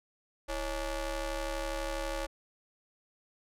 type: ring-modulated tone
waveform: sawtooth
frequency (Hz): 294.1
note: D4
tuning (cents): +3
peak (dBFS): -26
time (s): 0.48-2.27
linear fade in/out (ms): 20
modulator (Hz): 258
effects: low-pass 12000 Hz 12 dB/octave